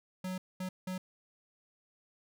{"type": "tone bursts at uneven times", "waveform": "square", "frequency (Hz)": 185, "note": "F#3", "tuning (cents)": 0, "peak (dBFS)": -36, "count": 3, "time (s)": [[0.24, 0.38], [0.6, 0.69], [0.87, 0.98]], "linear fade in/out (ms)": 5, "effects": []}